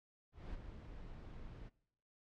brown noise with ADSR envelope, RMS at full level -44 dBFS, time 0.32-1.7 s, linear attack 220 ms, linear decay 18 ms, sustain -7 dB, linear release 28 ms, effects noise-tail reverb RT60 0.8 s tail -23 dB re dry + low-pass 4000 Hz 12 dB/octave

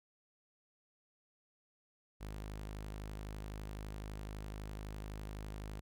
sawtooth tone, 51.91 Hz, G#1, in tune, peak -39 dBFS, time 2.2-5.81 s, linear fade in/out 20 ms, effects none

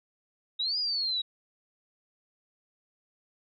sine exponential two-way sweep, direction up then down, 3729 to 4978 to 3823 Hz, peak -27 dBFS, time 0.59-1.22 s, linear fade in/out 10 ms, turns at 0.78 s, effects none

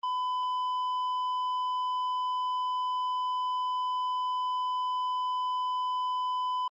sine tone with tanh clipping, 1004 Hz, B5, 28 cents sharp, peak -29 dBFS, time 0.03-6.68 s, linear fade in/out 5 ms, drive 6 dB, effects Opus 24 kbps

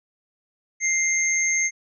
sine tone pair together, 2093 / 6382 Hz, C7 / G8, 0 / +30 cents, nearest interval octave + perfect fifth, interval 1930 cents, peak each -22 dBFS, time 0.8-1.71 s, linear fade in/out 50 ms, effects none

